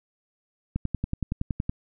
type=click train; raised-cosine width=5 ms; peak=-14 dBFS; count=11; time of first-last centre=0.76-1.695 s; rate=10.7 Hz; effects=none